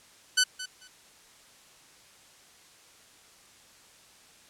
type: tone with echo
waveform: 10% pulse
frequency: 1500 Hz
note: F#6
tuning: 23 cents sharp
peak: -11 dBFS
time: 0.37-0.44 s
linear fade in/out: 10 ms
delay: 220 ms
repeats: 2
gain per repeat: -15 dB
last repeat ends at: 0.88 s
effects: white hiss -56 dBFS RMS until 4.49 s + low-pass 9000 Hz 12 dB/octave